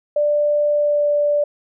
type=tone with pitch glide; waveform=sine; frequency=590 to 585.9 Hz; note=D5 to D5; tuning=+8 to -4 cents; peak=-14 dBFS; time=0.16-1.44 s; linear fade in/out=5 ms; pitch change=-12 cents; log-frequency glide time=0.69-1.08 s; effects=none